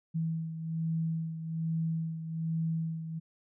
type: beating tone pair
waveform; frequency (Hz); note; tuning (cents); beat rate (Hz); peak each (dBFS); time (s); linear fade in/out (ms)
sine; 162.3 / 163.5; E3 / E3; -27 / -14; 1.2; -31 / -38; 0.14-3.2; 20
effects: none